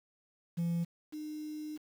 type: tone pair in turn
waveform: sine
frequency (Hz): 170 / 304.7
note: F3 / D#4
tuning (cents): -46 / -36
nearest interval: minor seventh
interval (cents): 1010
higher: second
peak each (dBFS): -27 / -38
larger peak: first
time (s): 0.57-0.85 / 1.12-1.78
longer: second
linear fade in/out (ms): 20
effects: tanh soft clip ceiling -29 dBFS + 9-bit